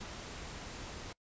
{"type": "noise", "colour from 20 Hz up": "pink", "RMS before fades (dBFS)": -45, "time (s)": [0, 1.13], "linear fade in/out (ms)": 10, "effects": ["noise-tail reverb RT60 0.1 s tail -24 dB re dry", "resampled to 16000 Hz"]}